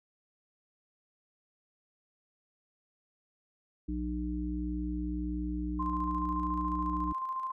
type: harmonic tone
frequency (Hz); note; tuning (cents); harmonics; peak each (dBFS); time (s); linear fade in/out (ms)
60.8; B1; -26; 1 / 3 / 5; -35 / -39 / -35; 3.88-7.13; 10
type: tone with tremolo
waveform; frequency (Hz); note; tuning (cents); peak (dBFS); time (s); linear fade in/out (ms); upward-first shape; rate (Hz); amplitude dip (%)
sine; 1046.5; C6; 0; -31; 5.79-7.52; 10; square; 14; 35
effects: none